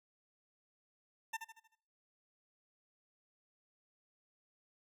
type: tone with echo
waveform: 20% pulse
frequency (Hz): 897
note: A5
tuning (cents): +33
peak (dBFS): -32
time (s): 1.33-1.37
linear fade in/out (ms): 10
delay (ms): 77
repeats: 5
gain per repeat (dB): -7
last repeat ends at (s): 1.755
effects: noise-tail reverb RT60 0.7 s tail -26 dB re dry